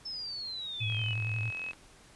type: exponential sweep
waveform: sine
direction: down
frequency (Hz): 5300 to 2912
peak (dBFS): -36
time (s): 0.05-1.14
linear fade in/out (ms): 10
type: tone with pitch glide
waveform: sine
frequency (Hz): 2543 to 2565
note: D#7 to E7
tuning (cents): +37 to -48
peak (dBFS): -35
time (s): 0.8-1.72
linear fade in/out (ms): 10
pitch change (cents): +15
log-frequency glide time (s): 0.99-1.07
type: tone with vibrato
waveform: sine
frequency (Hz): 110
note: A2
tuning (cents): 0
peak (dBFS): -31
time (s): 0.8-1.51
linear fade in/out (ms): 20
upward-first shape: triangle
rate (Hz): 11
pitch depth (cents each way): 96
type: click train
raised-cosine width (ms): 0.3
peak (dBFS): -30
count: 37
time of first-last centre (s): 0.9-1.733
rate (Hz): 43.2
effects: pink hiss -57 dBFS RMS until 2.15 s + resampled to 24000 Hz